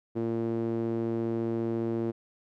sawtooth tone with band-pass filter, 114.7 Hz, A#2, 28 cents flat, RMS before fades -30 dBFS, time 0.15-2.12 s, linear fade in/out 20 ms, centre 330 Hz, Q 2.5, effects none

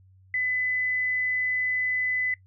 sine tone, 2007 Hz, B6, 27 cents sharp, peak -24 dBFS, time 0.34-2.34 s, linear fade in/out 2 ms, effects noise-tail reverb RT60 0.1 s tail -19 dB re dry + added 94 Hz sine -53 dBFS peak until 2.46 s

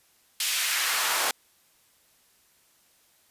pink noise with high-pass filter sweep, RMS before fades -26 dBFS, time 0.4-1.31 s, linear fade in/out 2 ms, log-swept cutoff 3000 to 770 Hz, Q 1.1, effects white hiss -63 dBFS RMS until 3.3 s + resampled to 32000 Hz

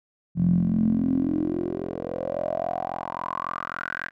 10% pulse tone with band-pass filter sweep, 43.65 Hz, F1, in tune, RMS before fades -26 dBFS, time 0.35-4.11 s, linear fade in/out 50 ms, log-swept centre 160 to 1700 Hz, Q 7.8, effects none

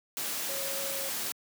sine tone in noise, 548 Hz, C#5, 20 cents flat, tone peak -39 dBFS, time 0.49-1.09 s, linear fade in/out 0 ms, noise white, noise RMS -34 dBFS, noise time 0.17-1.32 s, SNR -8 dB, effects high-pass 150 Hz 12 dB/octave

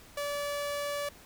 sawtooth tone, 577 Hz, D5, 31 cents flat, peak -28 dBFS, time 0.17-1.09 s, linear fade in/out 5 ms, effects pink hiss -54 dBFS RMS until 1.25 s

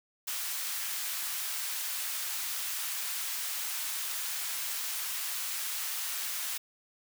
white high-pass noise, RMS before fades -35 dBFS, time 0.27-6.58 s, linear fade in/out 10 ms, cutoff 1100 Hz, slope 12 dB/octave, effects none

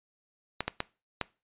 clicks, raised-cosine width 0.3 ms, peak -13 dBFS, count 4, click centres 0.606 / 0.68 / 0.804 / 1.213 s, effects noise-tail reverb RT60 0.3 s tail -20 dB re dry + resampled to 8000 Hz

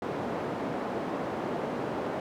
white band-pass noise, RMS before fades -33 dBFS, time 0.02-2.2 s, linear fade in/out 2 ms, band 170 to 630 Hz, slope 12 dB/octave, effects none

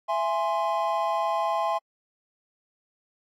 triangle chord, E augmented, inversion none, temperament equal with one note detuned, 667.3 / 830.6 / 1046.5 Hz, E5 / G#5 / B#5, +21 / 0 / 0 cents, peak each -26 dBFS, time 0.08-1.79 s, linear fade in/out 20 ms, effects AAC 64 kbps

